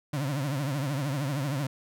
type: tone with vibrato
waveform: 35% pulse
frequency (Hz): 140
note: C#3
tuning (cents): +18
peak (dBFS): -26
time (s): 0.13-1.67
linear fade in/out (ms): 5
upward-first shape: triangle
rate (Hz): 13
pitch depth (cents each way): 170
effects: none